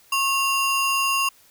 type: ring-modulated tone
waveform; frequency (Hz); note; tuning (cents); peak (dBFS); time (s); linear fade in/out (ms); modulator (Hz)
square; 1929; B6; -41; -17; 0.12-1.29; 5; 841
effects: white hiss -55 dBFS RMS until 1.5 s